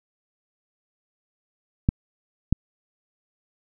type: clicks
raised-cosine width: 5 ms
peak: -5 dBFS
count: 2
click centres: 1.889 / 2.526 s
effects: none